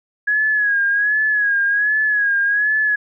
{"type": "tone with vibrato", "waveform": "sine", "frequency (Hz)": 1669, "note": "G#6", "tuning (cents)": 8, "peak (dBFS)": -14, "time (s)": [0.27, 2.96], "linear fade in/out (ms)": 10, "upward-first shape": "sine", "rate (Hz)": 1.3, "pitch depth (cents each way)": 62, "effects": []}